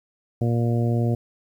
harmonic tone, 117.9 Hz, A#2, 20 cents sharp, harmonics 1 / 2 / 3 / 4 / 5 / 6, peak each -20 / -26 / -30 / -32 / -34 / -36 dBFS, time 0.41-1.15 s, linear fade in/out 5 ms, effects 9-bit

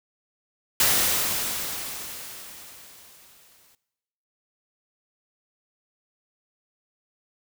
white noise with exponential decay, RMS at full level -19 dBFS, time 0.8-3.75 s, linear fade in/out 2 ms, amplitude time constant 640 ms, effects noise-tail reverb RT60 1.0 s tail -19 dB re dry

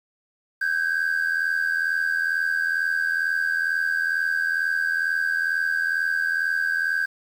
triangle ring-modulated tone, 1583 Hz, G6, 17 cents sharp, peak -15 dBFS, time 0.61-7.06 s, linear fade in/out 10 ms, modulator 41.1 Hz, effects tanh soft clip ceiling -15 dBFS + 8-bit

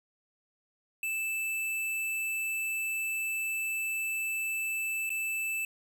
square tone with dropouts, 2638 Hz, E7, 1 cent sharp, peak -31 dBFS, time 1.03-5.65 s, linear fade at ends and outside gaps 2 ms, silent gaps 5.094-5.102 s, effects none

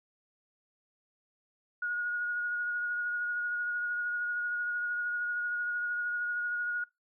sine tone with vibrato, 1444 Hz, F#6, 43 cents flat, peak -30 dBFS, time 1.82-6.84 s, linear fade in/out 5 ms, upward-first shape sine, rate 13 Hz, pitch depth 14 cents each way, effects noise-tail reverb RT60 0.2 s tail -22 dB re dry

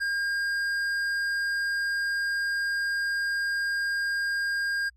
sine tone with tanh clipping, 1612 Hz, G6, 48 cents sharp, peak -27 dBFS, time 0-4.9 s, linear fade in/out 20 ms, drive 10 dB, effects added 60 Hz sine -57 dBFS peak until 4.96 s + AAC 64 kbps

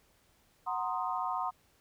sine chord, C half-diminished seventh, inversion second, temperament equal, 740 / 932.3 / 1046.5 / 1244.5 Hz, Gb5 / Bb5 / C6 / Eb6, 0 / 0 / 0 / 0 cents, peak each -36 / -37 / -36 / -38 dBFS, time 0.66-1.51 s, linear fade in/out 20 ms, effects pink hiss -68 dBFS RMS until 1.8 s

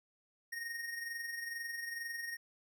square tone with amplitude modulation, 1859 Hz, A#6, 5 cents flat, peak -38 dBFS, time 0.52-2.37 s, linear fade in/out 10 ms, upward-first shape sine, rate 22.2 Hz, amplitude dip 50%, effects none

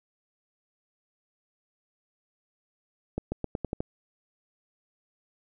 accelerating click train, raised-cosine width 2 ms, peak -16 dBFS, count 7, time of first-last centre 3.18-3.805 s, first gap 140 ms, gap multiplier 0.88, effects none

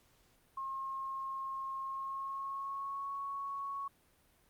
sine tone with pitch glide, 1074 to 1109.3 Hz, C6 to C#6, +45 to +1 cents, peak -37 dBFS, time 0.57-3.88 s, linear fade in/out 5 ms, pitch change +56 cents, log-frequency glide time 1.83-3.12 s, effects pink hiss -69 dBFS RMS until 4.49 s + Opus 48 kbps

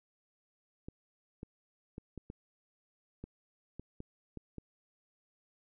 clicks, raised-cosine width 3 ms, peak -30 dBFS, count 10, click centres 0.885 / 1.431 / 1.981 / 2.177 / 2.301 / 3.24 / 3.796 / 4.004 / 4.373 / 4.583 s, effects none

